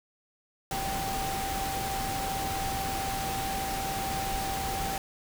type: tone in noise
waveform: sine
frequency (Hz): 779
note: G5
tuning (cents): -11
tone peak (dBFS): -32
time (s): 0.71-4.98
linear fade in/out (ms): 2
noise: pink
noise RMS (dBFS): -34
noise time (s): 0.71-4.98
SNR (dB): -1
effects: none